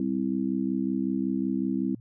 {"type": "chord", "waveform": "sine", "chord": "C major", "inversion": "second", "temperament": "just", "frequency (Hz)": [196.22, 261.6, 327], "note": ["G3", "C4", "E4"], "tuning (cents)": [2, 0, -14], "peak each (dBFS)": [-29, -28, -31], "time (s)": [0, 1.95], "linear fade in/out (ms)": 2, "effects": ["added 116 Hz sine -46 dBFS peak until 2 s"]}